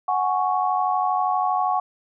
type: chord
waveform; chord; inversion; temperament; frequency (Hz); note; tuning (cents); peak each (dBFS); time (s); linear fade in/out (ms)
sine; F# suspended second; none; just; 740 / 832.5 / 1110; F#5 / G#5 / C#6; 0 / +4 / +2; -22 / -25 / -24; 0.08-1.8; 5
effects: none